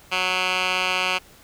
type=tone with band-pass filter; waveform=10% pulse; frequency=184.2 Hz; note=F#3; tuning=7 cents flat; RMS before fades=-23 dBFS; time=0.11-1.19 s; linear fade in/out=20 ms; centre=2500 Hz; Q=1.7; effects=pink hiss -50 dBFS RMS until 1.43 s